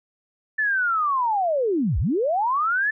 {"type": "linear two-way sweep", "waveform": "sine", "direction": "down then up", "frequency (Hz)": [1770, 49, 1770], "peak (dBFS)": -19, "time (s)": [0.58, 2.91], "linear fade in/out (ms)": 10, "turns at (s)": 1.99, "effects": []}